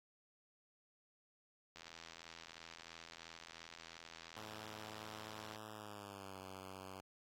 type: click train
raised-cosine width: 0.2 ms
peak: -35 dBFS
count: 316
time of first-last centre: 1.76-5.56 s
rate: 82.9 Hz
type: tone with pitch glide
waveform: 5% pulse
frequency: 107.7 to 94.85 Hz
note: A2 to F#2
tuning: -37 to +43 cents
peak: -39 dBFS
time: 4.36-7.01 s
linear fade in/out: 10 ms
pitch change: -220 cents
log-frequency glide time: 5.72-6.38 s
effects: AAC 48 kbps